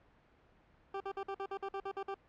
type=tone bursts; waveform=20% pulse; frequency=392 Hz; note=G4; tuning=in tune; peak=-32 dBFS; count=11; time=0.94-2.144 s; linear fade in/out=5 ms; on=64 ms; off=50 ms; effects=pink hiss -66 dBFS RMS until 2.28 s + low-pass 2000 Hz 12 dB/octave